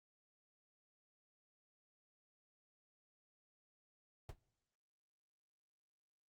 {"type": "noise with exponential decay", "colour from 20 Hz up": "brown", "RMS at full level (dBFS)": -38, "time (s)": [4.29, 4.37], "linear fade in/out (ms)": 2, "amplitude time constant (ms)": 16, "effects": ["noise-tail reverb RT60 0.9 s tail -22 dB re dry", "Opus 48 kbps"]}